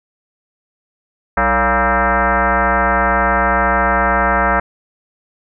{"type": "tone with frequency modulation", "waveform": "sine", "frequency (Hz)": 312.5, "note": "D#4", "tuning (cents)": 8, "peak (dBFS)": -11, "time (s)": [1.37, 4.6], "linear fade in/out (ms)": 5, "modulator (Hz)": 253, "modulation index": 5.9, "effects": []}